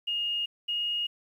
sine tone pair in turn, 2848 / 2864 Hz, F7 / F7, +33 / +43 cents, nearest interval unison, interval 10 cents, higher second, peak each -27 dBFS, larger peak neither, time 0.07-0.46 / 0.68-1.07 s, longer neither, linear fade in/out 10 ms, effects 10-bit

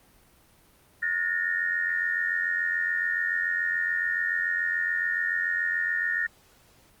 sine tone cluster, 1443 / 1756 / 1843 Hz, F#6 / A6 / A#6, -44 / -4 / -20 cents, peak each -34 / -30 / -26 dBFS, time 1.02-6.27 s, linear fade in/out 10 ms, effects pink hiss -59 dBFS RMS until 7 s + Opus 32 kbps

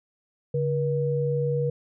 sine tone pair together, 142.73 / 480.1 Hz, D3 / B4, -49 / -49 cents, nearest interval octave + major sixth, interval 2100 cents, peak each -25 dBFS, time 0.54-1.7 s, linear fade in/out 5 ms, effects none

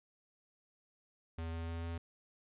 square tone with pitch steps, 82.2 / 82.77 / 83.35 / 83.93 Hz, E2 / E2 / E2 / E2, -4 / +8 / +20 / +32 cents, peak -39 dBFS, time 1.38-1.98 s, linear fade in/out 5 ms, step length 150 ms, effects resampled to 8000 Hz + 13-bit

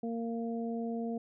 harmonic tone, 230.7 Hz, A#3, 18 cents flat, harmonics 1 / 2 / 3, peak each -34 / -39 / -43 dBFS, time 0.03-1.18 s, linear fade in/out 5 ms, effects none

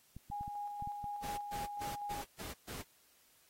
clicks, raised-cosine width 5 ms, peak -35 dBFS, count 7, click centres 0.166 / 0.301 / 0.41 / 0.479 / 0.824 / 0.874 / 1.042 s
sine tone with tremolo, 822 Hz, G#5, 18 cents flat, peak -38 dBFS, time 0.31-2.22 s, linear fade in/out 10 ms, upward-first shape square, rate 4.1 Hz, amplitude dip 30%
pink noise bursts, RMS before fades -46 dBFS, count 6, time 1.22-2.83 s, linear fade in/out 20 ms, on 160 ms, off 130 ms
effects white hiss -68 dBFS RMS until 3.49 s + AAC 48 kbps

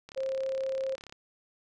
click train, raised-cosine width 0.2 ms, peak -28 dBFS, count 37, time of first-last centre 0.09-1.124 s, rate 34.8 Hz
sine tone, 532 Hz, C5, 29 cents sharp, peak -29 dBFS, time 0.16-0.96 s, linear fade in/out 20 ms
effects none

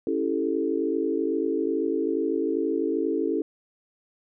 sine chord, A dominant seventh, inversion first, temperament equal, 277.2 / 329.6 / 392 / 440 Hz, C#4 / E4 / G4 / A4, 0 / 0 / 0 / 0 cents, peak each -29 / -27 / -30 / -28 dBFS, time 0.07-3.42 s, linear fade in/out 2 ms, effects none

